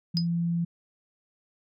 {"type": "tone", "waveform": "sine", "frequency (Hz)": 170, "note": "F3", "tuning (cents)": -46, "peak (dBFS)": -24, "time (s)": [0.14, 0.65], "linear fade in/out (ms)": 10}
{"type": "tone with exponential decay", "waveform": "sine", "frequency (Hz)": 4999, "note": "D#8", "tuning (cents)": 7, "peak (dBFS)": -22, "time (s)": [0.17, 0.27], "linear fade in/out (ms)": 0, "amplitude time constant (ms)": 20}
{"effects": []}